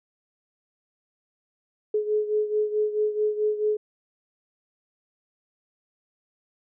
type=beating tone pair; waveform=sine; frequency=423.4 / 428 Hz; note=G#4 / A4; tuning=+33 / -48 cents; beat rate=4.6 Hz; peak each=-23 / -28 dBFS; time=1.94-3.77 s; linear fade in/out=5 ms; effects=none